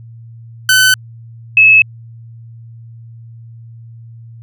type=tone pair in turn; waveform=sawtooth / sine; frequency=1515 / 2592 Hz; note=F#6 / E7; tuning=+40 / -30 cents; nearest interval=major sixth; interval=930 cents; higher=second; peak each=-3 dBFS; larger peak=neither; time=0.69-0.94 / 1.57-1.82 s; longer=neither; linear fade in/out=2 ms; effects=added 115 Hz sine -32 dBFS peak until 4.42 s